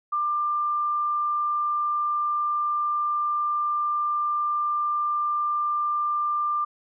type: tone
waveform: sine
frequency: 1191 Hz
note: D6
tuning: 24 cents sharp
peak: -22 dBFS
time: 0.12-6.65 s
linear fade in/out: 10 ms
effects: none